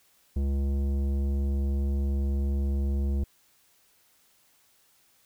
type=tone with tanh clipping; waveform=triangle; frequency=69.3 Hz; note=C#2; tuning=in tune; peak=-26 dBFS; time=0.36-3.24 s; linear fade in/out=5 ms; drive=17 dB; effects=white hiss -64 dBFS RMS until 5.25 s